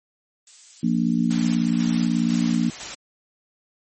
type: noise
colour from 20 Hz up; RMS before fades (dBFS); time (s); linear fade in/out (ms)
violet; -38; 0.47-1.79; 2
type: harmonic tone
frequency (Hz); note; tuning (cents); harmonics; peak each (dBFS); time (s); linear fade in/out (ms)
58.27; A#1; 0; 3 / 4 / 5; -23 / -20 / -26; 0.83-2.7; 5
type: noise with tremolo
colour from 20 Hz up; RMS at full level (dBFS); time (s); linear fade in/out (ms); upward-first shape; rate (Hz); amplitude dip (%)
white; -32; 1.3-2.95; 10; square; 2; 40
effects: MP3 32 kbps